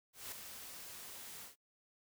white noise with ADSR envelope, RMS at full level -44 dBFS, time 0.13-1.56 s, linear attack 190 ms, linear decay 3 ms, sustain -6 dB, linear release 130 ms, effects noise-tail reverb RT60 0.1 s tail -23 dB re dry

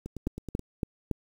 two click trains, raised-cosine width 3 ms, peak -15 / -24 dBFS, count 4 / 6, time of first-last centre 0.27-1.113 / 0.06-0.594 s, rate 3.56 / 9.37 Hz, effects 8-bit

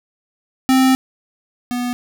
square tone pair in turn, 261.6 / 245.3 Hz, C4 / B3, 0 / -12 cents, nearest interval minor second, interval 112 cents, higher first, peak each -11 / -20 dBFS, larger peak first, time 0.69-0.95 / 1.71-1.93 s, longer first, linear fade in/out 0 ms, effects none

